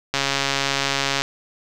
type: click train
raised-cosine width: 0.2 ms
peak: -3 dBFS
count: 150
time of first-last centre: 0.14-1.22 s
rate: 138 Hz
effects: none